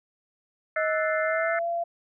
sine chord, F# half-diminished seventh, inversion third, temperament equal, 1318.5 / 1480 / 1760 / 2093 Hz, E6 / F#6 / A6 / C7, 0 / 0 / 0 / 0 cents, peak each -32 dBFS, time 0.76-1.59 s, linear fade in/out 2 ms
sine tone with pitch glide, 630 to 683.1 Hz, D#5 to F5, +21 to -38 cents, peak -25 dBFS, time 0.76-1.84 s, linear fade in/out 10 ms, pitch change +141 cents, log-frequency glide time 1.22-1.67 s
effects none

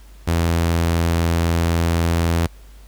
sawtooth tone, 83.9 Hz, E2, 31 cents sharp, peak -12 dBFS, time 0.27-2.47 s, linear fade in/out 10 ms, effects added 50 Hz sine -40 dBFS peak until 2.87 s + pink hiss -52 dBFS RMS until 2.87 s

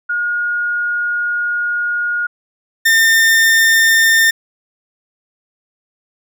sine / 40% pulse tone pair in turn, 1434 / 1806.7 Hz, F6 / A6, +45 / +45 cents, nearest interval major third, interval 400 cents, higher second, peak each -15 / -8 dBFS, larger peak second, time 0.09-2.27 / 2.85-4.31 s, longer first, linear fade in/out 10 ms, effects none

